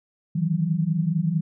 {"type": "tone cluster", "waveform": "sine", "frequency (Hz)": [152.2, 163, 187.6], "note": ["D#3", "E3", "F#3"], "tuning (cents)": [-38, -19, 24], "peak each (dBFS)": [-29, -22, -26], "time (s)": [0.35, 1.41], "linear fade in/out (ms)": 10, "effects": []}